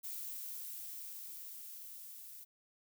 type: noise with level ramp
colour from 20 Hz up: violet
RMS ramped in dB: -43 to -52 dBFS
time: 0.03-2.45 s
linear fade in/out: 20 ms
effects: none